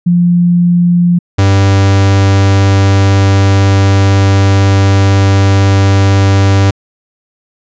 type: tone pair in turn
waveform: sine / 45% pulse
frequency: 174.61 / 98 Hz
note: F3 / G2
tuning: 0 / 0 cents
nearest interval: minor seventh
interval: 1000 cents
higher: first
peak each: -5 dBFS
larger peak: neither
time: 0.06-1.19 / 1.38-6.71 s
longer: second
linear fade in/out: 10 ms
effects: resampled to 16000 Hz